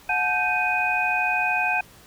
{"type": "tone cluster", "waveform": "sine", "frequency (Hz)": [730, 863, 1559, 2490], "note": ["F#5", "A5", "G6", "D#7"], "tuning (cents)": [-24, -34, -10, 1], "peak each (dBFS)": [-26, -29, -27, -23], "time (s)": [0.09, 1.81], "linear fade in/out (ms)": 5, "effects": ["pink hiss -50 dBFS RMS until 2.06 s"]}